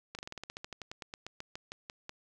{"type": "slowing click train", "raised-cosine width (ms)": 0.2, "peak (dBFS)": -24, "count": 21, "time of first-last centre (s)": [0.15, 2.094], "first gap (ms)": 38, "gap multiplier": 1.09, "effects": []}